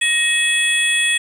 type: tone cluster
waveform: sine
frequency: 1872 / 2557 / 3364 / 8100 Hz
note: A#6 / D#7 / G#7 / B8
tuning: +7 / +47 / +22 / +43 cents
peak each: -19 dBFS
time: 0.01-1.18 s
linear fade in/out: 10 ms
effects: tanh soft clip ceiling -7 dBFS + 8-bit